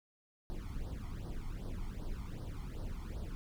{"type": "noise with flanger", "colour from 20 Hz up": "brown", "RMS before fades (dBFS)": -41, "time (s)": [0.5, 3.35], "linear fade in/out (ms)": 0, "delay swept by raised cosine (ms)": [0.2, 0.94], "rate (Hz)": 2.6, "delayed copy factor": 0.9, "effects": []}